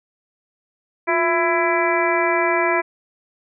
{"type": "harmonic tone with a mistuned harmonic", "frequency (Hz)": 333.3, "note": "E4", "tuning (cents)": 19, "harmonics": [1, 2, 3, 4, 5, 6, 7], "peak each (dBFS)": [-22, -22, -22, -28, -26, -25, -25], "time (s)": [1.07, 2.82], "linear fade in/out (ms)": 20, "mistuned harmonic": 1, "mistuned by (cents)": 99, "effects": []}